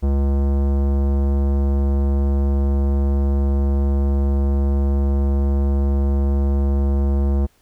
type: tone with tanh clipping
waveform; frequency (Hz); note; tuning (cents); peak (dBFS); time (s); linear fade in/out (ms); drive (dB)
sine; 69.4; C#2; +3; -17; 0.02-7.47; 20; 18
effects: pink hiss -59 dBFS RMS until 7.61 s